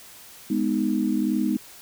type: chord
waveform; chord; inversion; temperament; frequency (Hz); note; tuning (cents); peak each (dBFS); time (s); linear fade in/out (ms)
sine; G# minor; none; just; 207.7 / 249.2 / 311.5; G#3 / B3 / D#4; 0 / +16 / +2; -25; 0.5-1.57; 5
effects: white hiss -46 dBFS RMS until 1.81 s